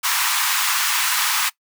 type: high-pass noise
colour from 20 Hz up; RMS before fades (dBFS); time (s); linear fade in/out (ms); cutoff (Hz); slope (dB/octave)
pink; -20; 0.03-1.5; 20; 920; 48
effects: noise-tail reverb RT60 0.1 s tail -20 dB re dry